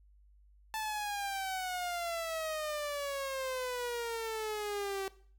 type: exponential sweep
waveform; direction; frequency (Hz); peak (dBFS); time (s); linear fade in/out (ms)
sawtooth; down; 880 to 383.8; -31; 0.74-5.08; 0
effects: noise-tail reverb RT60 0.5 s tail -18 dB re dry + added 50 Hz sine -59 dBFS peak until 5.38 s